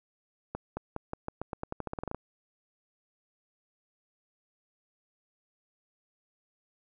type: accelerating click train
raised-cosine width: 1 ms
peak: -20 dBFS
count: 17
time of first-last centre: 0.55-2.146 s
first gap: 220 ms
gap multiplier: 0.88
effects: none